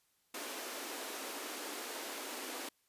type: high-pass noise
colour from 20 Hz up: pink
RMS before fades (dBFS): -43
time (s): 0.34-2.69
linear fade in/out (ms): 5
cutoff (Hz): 260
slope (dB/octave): 48
effects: white hiss -75 dBFS RMS until 2.88 s + resampled to 32000 Hz